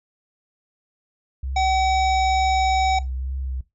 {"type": "tone with vibrato", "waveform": "sine", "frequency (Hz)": 65.41, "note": "C2", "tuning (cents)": 0, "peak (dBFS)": -25, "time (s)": [1.43, 3.61], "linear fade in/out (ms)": 5, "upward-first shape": "triangle", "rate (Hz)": 2.2, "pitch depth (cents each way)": 37}
{"type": "harmonic tone", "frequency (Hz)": 760, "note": "F#5", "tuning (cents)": 46, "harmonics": [1, 3, 5, 7, 9], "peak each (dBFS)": [-18, -28, -32, -35, -37], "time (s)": [1.56, 2.99], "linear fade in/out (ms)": 5}
{"effects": ["noise-tail reverb RT60 0.2 s tail -18 dB re dry"]}